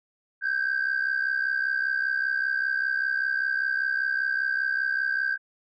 sine tone pair together, 1545.9 / 1611 Hz, G6 / G6, -25 / +47 cents, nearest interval minor second, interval 72 cents, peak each -25 dBFS, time 0.41-5.38 s, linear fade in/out 50 ms, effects tanh soft clip ceiling -19 dBFS

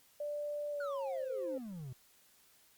sine tone with pitch glide, 588 to 523.8 Hz, D5 to C5, +2 to +2 cents, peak -36 dBFS, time 0.2-1.58 s, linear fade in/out 5 ms, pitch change -200 cents, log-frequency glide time 0.7-1.22 s
triangle exponential sweep, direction down, 1501 to 120.1 Hz, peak -40 dBFS, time 0.8-1.93 s, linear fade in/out 5 ms
effects white hiss -66 dBFS RMS until 2.77 s + Opus 48 kbps

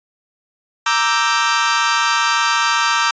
sawtooth chord, E half-diminished seventh, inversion second, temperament equal, 932.3 / 1174.7 / 1318.5 / 1568 Hz, Bb5 / D6 / E6 / G6, 0 / 0 / 0 / 0 cents, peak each -16 dBFS, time 0.86-3.11 s, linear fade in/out 5 ms, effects resampled to 16000 Hz

